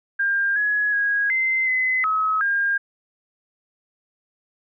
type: tone with pitch steps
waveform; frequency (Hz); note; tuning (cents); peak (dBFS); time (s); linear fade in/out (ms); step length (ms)
sine; 1601 / 1681 / 1647 / 2071 / 2033 / 1281 / 1611; G6 / G#6 / G#6 / C7 / B6 / E6 / G6; +36 / +20 / -15 / -18 / +50 / -50 / +47; -18; 0.19-2.78; 10; 370
effects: none